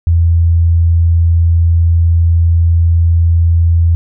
sine tone, 83.9 Hz, E2, 31 cents sharp, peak -6 dBFS, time 0.07-3.95 s, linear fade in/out 0 ms, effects none

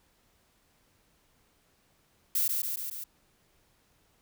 violet noise with echo, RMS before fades -27 dBFS, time 2.35-2.48 s, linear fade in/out 5 ms, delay 140 ms, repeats 4, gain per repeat -3 dB, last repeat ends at 3.04 s, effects pink hiss -68 dBFS RMS until 4.21 s

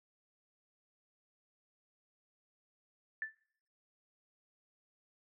sine tone with exponential decay, 1760 Hz, A6, in tune, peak -32 dBFS, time 3.22-3.37 s, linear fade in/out 1 ms, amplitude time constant 32 ms, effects noise-tail reverb RT60 0.6 s tail -21 dB re dry

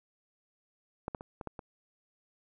clicks, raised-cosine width 1 ms, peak -20 / -21 / -29 / -26 / -23 / -27 dBFS, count 6, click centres 1.081 / 1.148 / 1.209 / 1.412 / 1.473 / 1.592 s, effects none

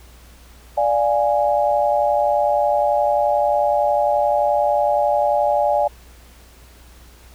sine chord, D diminished, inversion none, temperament equal, 587.3 / 698.5 / 830.6 Hz, D5 / F5 / Ab5, 0 / 0 / 0 cents, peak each -18 / -21 / -19 dBFS, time 0.77-5.88 s, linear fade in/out 10 ms, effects added 60 Hz sine -44 dBFS peak until 7.34 s + pink hiss -49 dBFS RMS until 7.34 s

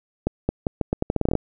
accelerating click train, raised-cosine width 2 ms, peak -7 dBFS, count 14, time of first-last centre 0.27-1.353 s, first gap 220 ms, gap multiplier 0.81, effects none

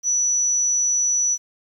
sine tone, 5920 Hz, F#8, in tune, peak -17 dBFS, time 0.03-1.38 s, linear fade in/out 50 ms, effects 9-bit

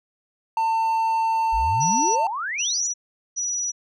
triangle tone, 898 Hz, A5, 35 cents sharp, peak -17 dBFS, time 0.57-2.27 s, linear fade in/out 2 ms
sine exponential sweep, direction up, 45.9 to 7460 Hz, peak -25 dBFS, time 1.52-2.88 s, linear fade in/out 20 ms
sine tone bursts, 5860 Hz, F#8, 18 cents flat, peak -23 dBFS, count 3, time 1.8-3.72 s, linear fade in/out 20 ms, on 360 ms, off 420 ms
effects none

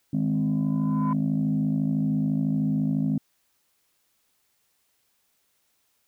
sine chord, Ab major, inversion second, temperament equal, 155.56 / 207.7 / 261.6 Hz, Eb3 / Ab3 / C4, 0 / 0 / 0 cents, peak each -25 / -25 / -25 dBFS, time 0.13-3.18 s, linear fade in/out 5 ms
sine tone with exponential growth, 1011 Hz, B5, 40 cents sharp, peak -25 dBFS, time 0.34-1.13 s, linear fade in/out 2 ms, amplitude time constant 170 ms
effects tanh soft clip ceiling -16 dBFS + white hiss -70 dBFS RMS until 6.07 s

